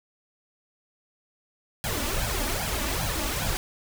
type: noise with flanger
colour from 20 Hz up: pink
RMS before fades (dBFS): -28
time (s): 1.84-3.57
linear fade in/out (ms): 0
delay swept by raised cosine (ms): 1.2 to 3.5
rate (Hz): 2.5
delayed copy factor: +0.8
effects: none